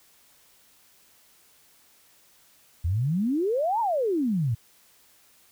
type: exponential two-way sweep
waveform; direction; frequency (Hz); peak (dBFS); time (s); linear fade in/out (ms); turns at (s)
sine; up then down; 78 to 956 to 105.7; -22; 2.84-4.55; 10; 3.8
effects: white hiss -59 dBFS RMS until 5.51 s